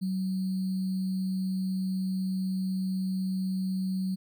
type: tone with sample-and-hold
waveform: sine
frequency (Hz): 188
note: F#3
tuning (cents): +28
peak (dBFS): -27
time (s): 0.01-4.16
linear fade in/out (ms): 20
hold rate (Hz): 4410
effects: none